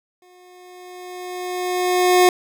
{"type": "tone with exponential growth", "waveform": "25% pulse", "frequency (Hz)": 361.8, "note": "F#4", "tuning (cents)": -39, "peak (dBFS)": -6, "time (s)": [0.22, 2.29], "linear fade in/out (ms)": 2, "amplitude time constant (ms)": 450, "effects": []}